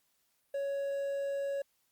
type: tone with quantisation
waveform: triangle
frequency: 557 Hz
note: C#5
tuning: 8 cents sharp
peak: -30 dBFS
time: 0.54-1.62 s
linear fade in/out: 5 ms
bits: 10
effects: white hiss -75 dBFS RMS until 1.91 s + Opus 48 kbps